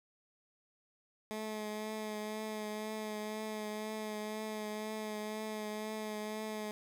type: tone with vibrato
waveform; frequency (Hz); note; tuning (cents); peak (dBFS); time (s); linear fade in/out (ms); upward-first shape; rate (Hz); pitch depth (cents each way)
15% pulse; 214.5; A3; -44; -32; 1.31-6.71; 0; triangle; 2; 25
effects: none